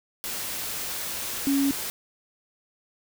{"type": "tone in noise", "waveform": "sine", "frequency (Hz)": 277.2, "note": "C#4", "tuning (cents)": 0, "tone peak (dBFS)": -20, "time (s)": [1.47, 1.71], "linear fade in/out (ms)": 0, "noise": "white", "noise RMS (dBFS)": -32, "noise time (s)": [0.24, 1.9], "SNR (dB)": 9, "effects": []}